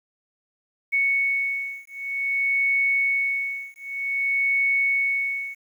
sine beating tone pair, 2217 / 2217.53 Hz, C#7 / C#7, 0 / 0 cents, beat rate 0.53 Hz, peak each -24 dBFS, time 0.92-5.55 s, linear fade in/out 20 ms, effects 9-bit

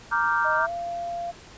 sine chord, G minor seventh, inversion first, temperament equal with one note detuned, 932.3 / 1174.7 / 1396.9 / 1561.7 Hz, Bb5 / D6 / F6 / G6, 0 / 0 / 0 / -7 cents, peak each -26 dBFS, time 0.11-0.67 s, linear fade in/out 20 ms
sine tone with pitch glide, 622.3 to 690.5 Hz, D#5 to F5, 0 to -20 cents, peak -28 dBFS, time 0.44-1.32 s, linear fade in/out 20 ms, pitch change +180 cents, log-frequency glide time 0.57-0.71 s
effects pink hiss -47 dBFS RMS until 1.57 s + resampled to 16000 Hz

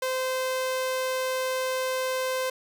sawtooth tone, 517 Hz, C5, 21 cents flat, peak -22 dBFS, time 0.02-2.5 s, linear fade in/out 5 ms, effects none

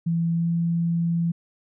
sine tone with pitch glide, 167.3 to 168.76 Hz, E3 to E3, +26 to +41 cents, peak -20 dBFS, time 0.06-1.32 s, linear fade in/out 10 ms, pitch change +15 cents, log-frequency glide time 0.34-0.48 s, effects none

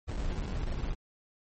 brown noise with sample-and-hold, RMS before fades -33 dBFS, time 0.07-0.95 s, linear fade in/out 20 ms, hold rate 1225 Hz, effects MP3 32 kbps

